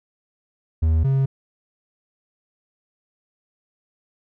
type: tone pair in turn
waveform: triangle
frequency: 80 / 134.97 Hz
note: D#2 / C#3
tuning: +49 / -46 cents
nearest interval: major sixth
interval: 905 cents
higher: second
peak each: -13 / -14 dBFS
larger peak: first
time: 0.82-1.04 / 1.04-1.26 s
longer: neither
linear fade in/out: 10 ms
effects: none